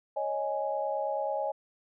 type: chord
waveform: sine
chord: C# suspended second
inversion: none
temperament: just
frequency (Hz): 554.4 / 623.7 / 831.5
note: C#5 / D#5 / G#5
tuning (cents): 0 / +4 / +2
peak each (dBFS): -33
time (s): 0.16-1.52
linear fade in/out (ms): 10
effects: none